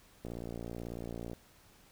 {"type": "click train", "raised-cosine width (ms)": 2, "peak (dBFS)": -28, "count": 64, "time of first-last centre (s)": [0.25, 1.332], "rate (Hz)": 58.2, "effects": ["pink hiss -62 dBFS RMS until 1.91 s"]}